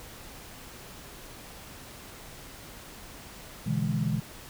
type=chord; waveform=sine; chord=E dominant seventh; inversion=second; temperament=equal with one note detuned; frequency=123.47 / 148.11 / 164.81 / 207.7 Hz; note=B2 / D3 / E3 / G#3; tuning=0 / +15 / 0 / 0 cents; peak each=-31 dBFS; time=3.66-4.2 s; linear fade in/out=10 ms; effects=pink hiss -46 dBFS RMS until 4.49 s